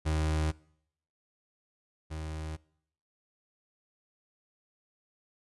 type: tone pair in turn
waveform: 35% pulse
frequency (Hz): 77.78 / 78.23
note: D#2 / D#2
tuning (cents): 0 / +10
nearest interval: unison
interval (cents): 10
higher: second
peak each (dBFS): -25 / -34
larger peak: first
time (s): 0.05-0.52 / 2.1-2.57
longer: neither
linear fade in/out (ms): 20
effects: noise-tail reverb RT60 0.7 s tail -23 dB re dry + resampled to 24000 Hz